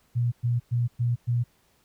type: tone bursts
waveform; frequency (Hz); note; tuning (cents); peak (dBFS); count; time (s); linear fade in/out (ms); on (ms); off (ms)
sine; 120; B2; -49; -21; 5; 0.15-1.44; 20; 170; 110
effects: pink hiss -65 dBFS RMS until 1.84 s